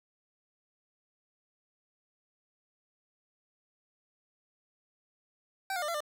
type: tone with pitch steps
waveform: 25% pulse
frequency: 773 / 713 / 600 / 678 / 598 Hz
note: G5 / F5 / D5 / E5 / D5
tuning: -24 / +36 / +37 / +49 / +31 cents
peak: -28 dBFS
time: 5.7-6.005 s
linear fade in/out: 2 ms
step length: 61 ms
effects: none